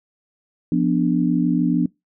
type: chord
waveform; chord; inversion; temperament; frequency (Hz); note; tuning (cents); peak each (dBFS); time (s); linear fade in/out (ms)
sine; B diminished; second; equal; 174.61 / 246.9 / 293.7; F3 / B3 / D4; 0 / 0 / 0; -20; 0.72-1.86; 2
effects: noise-tail reverb RT60 0.2 s tail -24 dB re dry